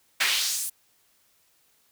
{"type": "noise with high-pass filter sweep", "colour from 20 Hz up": "brown", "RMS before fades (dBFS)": -26, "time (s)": [0.2, 0.7], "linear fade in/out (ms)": 10, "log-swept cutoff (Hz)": [1900, 11000], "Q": 1.5, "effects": ["white hiss -65 dBFS RMS until 1.91 s"]}